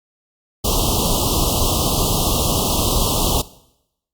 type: band-stop noise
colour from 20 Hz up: pink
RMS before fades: -18 dBFS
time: 0.64-3.42 s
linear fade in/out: 10 ms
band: 1200 to 2800 Hz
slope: 96 dB/octave
effects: noise-tail reverb RT60 0.8 s tail -19 dB re dry + Opus 48 kbps